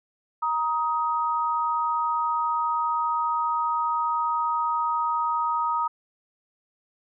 sine tone pair together, 940.2 / 1255 Hz, A#5 / D#6, +15 / +15 cents, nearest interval perfect fourth, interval 500 cents, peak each -25 dBFS, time 0.42-5.88 s, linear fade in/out 10 ms, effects none

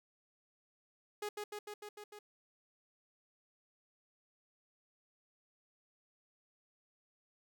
sawtooth tone with echo, 416.3 Hz, G#4, 4 cents sharp, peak -34 dBFS, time 1.22-1.29 s, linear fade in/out 5 ms, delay 150 ms, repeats 6, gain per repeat -2 dB, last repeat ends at 2.19 s, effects none

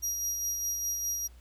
35% pulse tone with tremolo, 5730 Hz, F8, 44 cents sharp, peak -26 dBFS, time 0.02-1.28 s, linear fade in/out 20 ms, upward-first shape sine, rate 4.9 Hz, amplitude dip 35%, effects added 60 Hz sine -50 dBFS peak until 1.4 s + pink hiss -63 dBFS RMS until 1.4 s

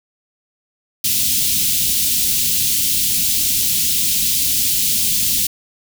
white band-stop noise, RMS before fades -17 dBFS, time 1.04-5.47 s, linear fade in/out 5 ms, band 260 to 2900 Hz, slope 24 dB/octave, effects none

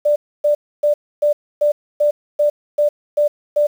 sine tone bursts, 590 Hz, D5, 8 cents sharp, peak -11 dBFS, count 10, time 0.05-3.67 s, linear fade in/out 10 ms, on 110 ms, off 280 ms, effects 7-bit

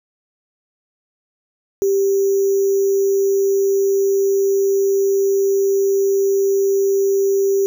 sine tone with sample-and-hold, 392 Hz, G4, in tune, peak -13 dBFS, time 1.82-7.66 s, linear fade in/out 0 ms, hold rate 6300 Hz, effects none

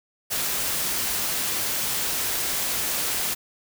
white noise, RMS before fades -26 dBFS, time 0.3-3.35 s, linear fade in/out 20 ms, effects none

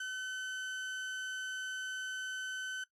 35% pulse tone, 1521 Hz, F#6, 47 cents sharp, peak -36 dBFS, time 0-2.84 s, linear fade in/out 5 ms, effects noise-tail reverb RT60 0.1 s tail -17 dB re dry + low-pass 8000 Hz 12 dB/octave

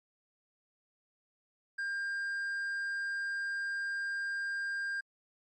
triangle tone, 1600 Hz, G6, 35 cents sharp, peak -31 dBFS, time 1.78-5.01 s, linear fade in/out 10 ms, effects MP3 48 kbps

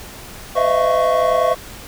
triangle tone cluster, 508 / 623 / 653 / 684 / 1107 Hz, B4 / D#5 / E5 / F5 / C#6, +49 / +2 / -17 / -36 / -3 cents, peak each -18 dBFS, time 0.55-1.55 s, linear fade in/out 20 ms, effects pink hiss -36 dBFS RMS until 1.87 s

